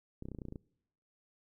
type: clicks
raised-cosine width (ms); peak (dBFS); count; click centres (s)
3; -30; 11; 0.224 / 0.255 / 0.286 / 0.317 / 0.348 / 0.387 / 0.418 / 0.453 / 0.485 / 0.524 / 0.558
effects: noise-tail reverb RT60 0.8 s tail -25 dB re dry